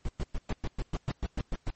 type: noise bursts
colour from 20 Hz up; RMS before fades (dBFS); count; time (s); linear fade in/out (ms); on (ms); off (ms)
brown; -30; 12; 0.05-1.704; 2; 37; 110
effects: pink hiss -68 dBFS RMS until 1.75 s + MP3 32 kbps